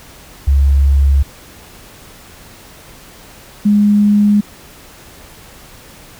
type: tone pair in turn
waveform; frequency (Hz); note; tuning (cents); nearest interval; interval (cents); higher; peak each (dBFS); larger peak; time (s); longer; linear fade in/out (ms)
sine; 69.3 / 206.6; C#2 / G#3; 0 / -9; octave + perfect fifth; 1891; second; -7; neither; 0.47-1.23 / 3.65-4.41; neither; 10
effects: pink hiss -39 dBFS RMS until 6.19 s